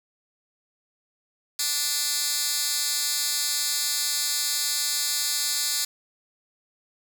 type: tone with high-pass filter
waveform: 10% pulse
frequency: 293.7 Hz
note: D4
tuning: in tune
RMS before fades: -26 dBFS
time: 1.59-5.85 s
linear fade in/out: 5 ms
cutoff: 5100 Hz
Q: 1.1
effects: none